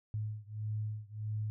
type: beating tone pair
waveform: sine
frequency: 106.4 / 108 Hz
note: G#2 / A2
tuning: +42 / -32 cents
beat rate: 1.6 Hz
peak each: -38 / -39 dBFS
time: 0.14-1.5 s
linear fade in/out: 0 ms
effects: none